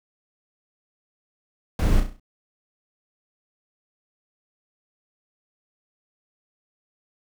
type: noise with echo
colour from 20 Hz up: brown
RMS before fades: -20 dBFS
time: 1.79-2 s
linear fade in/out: 2 ms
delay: 33 ms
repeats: 6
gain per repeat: -6 dB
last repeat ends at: 2.198 s
effects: none